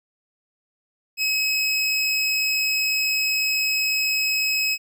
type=tone; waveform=25% pulse; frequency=2558 Hz; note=D#7; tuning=47 cents sharp; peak=-16 dBFS; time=1.17-4.78 s; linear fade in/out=50 ms; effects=none